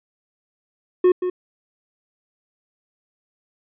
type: tone with echo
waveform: triangle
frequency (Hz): 363.1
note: F#4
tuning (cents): -33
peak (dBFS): -9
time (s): 1.04-1.12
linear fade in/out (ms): 5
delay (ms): 180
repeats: 1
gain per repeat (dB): -9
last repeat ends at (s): 1.3
effects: resampled to 8000 Hz